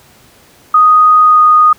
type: tone with pitch glide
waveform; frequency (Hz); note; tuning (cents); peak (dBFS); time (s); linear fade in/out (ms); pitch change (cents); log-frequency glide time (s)
sine; 1244.5 to 1236.6; D#6 to D#6; 0 to -11; -3; 0.74-1.73; 5; -11; 1.21-1.44
effects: pink hiss -44 dBFS RMS until 1.78 s + high-pass 60 Hz 12 dB/octave